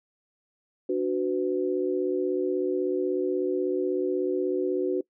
sine chord, B minor, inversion first, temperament equal with one note detuned, 293.7 / 370 / 501.6 Hz, D4 / F#4 / B4, 0 / 0 / +27 cents, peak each -30 / -25 / -31 dBFS, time 0.89-5.01 s, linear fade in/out 5 ms, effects noise-tail reverb RT60 0.1 s tail -22 dB re dry

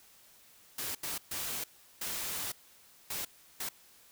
white noise bursts at uneven times, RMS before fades -37 dBFS, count 6, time 0.78-0.95 / 1.03-1.18 / 1.31-1.64 / 2.01-2.52 / 3.1-3.25 / 3.6-3.69 s, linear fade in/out 5 ms, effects white hiss -60 dBFS RMS until 4.11 s

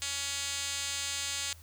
5% pulse tone with band-pass filter, 280 Hz, C#4, 18 cents sharp, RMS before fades -35 dBFS, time 0.02-1.53 s, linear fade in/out 0 ms, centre 5800 Hz, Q 4.1, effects added 82 Hz sine -51 dBFS peak until 1.62 s + white hiss -58 dBFS RMS until 1.62 s

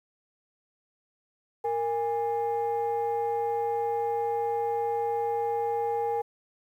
sine tone pair together, 464.1 / 821.1 Hz, A#4 / G#5, -8 / -20 cents, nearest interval minor seventh, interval 988 cents, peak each -27 dBFS, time 1.64-6.22 s, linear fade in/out 10 ms, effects tanh soft clip ceiling -21 dBFS + 10-bit

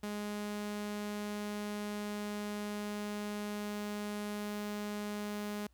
sawtooth tone, 207.7 Hz, G#3, in tune, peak -33 dBFS, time 0.03-5.67 s, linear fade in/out 5 ms, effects added 60 Hz sine -64 dBFS peak until 5.73 s + pink hiss -75 dBFS RMS until 5.73 s

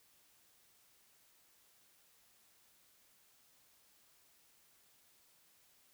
silence, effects white hiss -69 dBFS RMS until 5.93 s

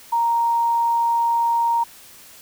sine tone, 932.3 Hz, A#5, in tune, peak -16 dBFS, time 0.12-1.84 s, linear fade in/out 10 ms, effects white hiss -45 dBFS RMS until 2.41 s

